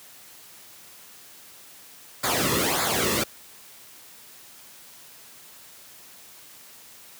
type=noise with flanger; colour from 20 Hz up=pink; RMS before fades=-24 dBFS; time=2.23-3.24 s; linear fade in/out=10 ms; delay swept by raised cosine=0.34 to 1.34 ms; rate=1.7 Hz; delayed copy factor=-0.75; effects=white hiss -48 dBFS RMS until 7.19 s + high-pass 80 Hz 12 dB/octave